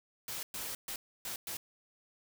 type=noise bursts at uneven times; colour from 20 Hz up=white; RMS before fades=-40 dBFS; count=5; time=0.28-0.43 / 0.54-0.75 / 0.88-0.96 / 1.25-1.36 / 1.47-1.57 s; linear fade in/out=2 ms; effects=none